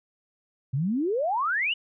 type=exponential sweep; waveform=sine; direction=up; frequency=123.47 to 3019 Hz; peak=-23 dBFS; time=0.73-1.74 s; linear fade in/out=10 ms; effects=none